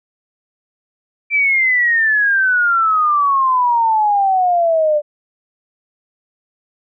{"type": "exponential sweep", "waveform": "sine", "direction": "down", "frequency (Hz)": [2352, 587.3], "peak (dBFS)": -11, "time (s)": [1.3, 5.02], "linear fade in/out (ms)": 50, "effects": []}